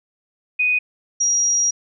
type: tone pair in turn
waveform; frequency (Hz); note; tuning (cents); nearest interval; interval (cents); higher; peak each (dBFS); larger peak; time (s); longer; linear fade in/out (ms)
sine; 2489 / 5715; D#7 / F8; 0 / +39; octave + major second; 1439; second; -15; neither; 0.59-0.79 / 1.2-1.71; second; 10
effects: none